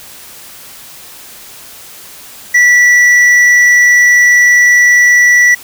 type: tone with hard clipping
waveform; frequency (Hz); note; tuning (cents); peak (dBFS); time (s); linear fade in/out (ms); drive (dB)
sine; 1955; B6; -18; -5; 2.54-5.55; 10; 5
effects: white hiss -33 dBFS RMS until 5.63 s